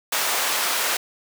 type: high-pass noise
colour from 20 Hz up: pink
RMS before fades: -23 dBFS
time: 0.12-0.97 s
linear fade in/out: 5 ms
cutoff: 780 Hz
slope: 12 dB/octave
effects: none